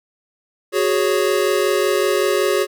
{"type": "chord", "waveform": "square", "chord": "F# suspended second", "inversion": "none", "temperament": "equal", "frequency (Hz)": [370, 415.3, 554.4], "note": ["F#4", "G#4", "C#5"], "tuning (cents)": [0, 0, 0], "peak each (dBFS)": [-20, -20, -22], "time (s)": [0.72, 2.67], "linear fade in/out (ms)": 50, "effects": []}